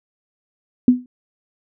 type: tone with exponential decay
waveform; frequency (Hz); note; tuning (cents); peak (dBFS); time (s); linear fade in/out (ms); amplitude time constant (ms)
sine; 249; B3; +14; -4; 0.88-1.06; 2; 37
effects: none